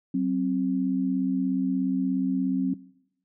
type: tone pair together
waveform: sine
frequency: 188.3 / 265.2 Hz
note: F#3 / C4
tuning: +31 / +23 cents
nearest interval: tritone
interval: 592 cents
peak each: -27 / -24 dBFS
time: 0.14-2.74 s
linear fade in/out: 5 ms
effects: noise-tail reverb RT60 0.8 s tail -20 dB re dry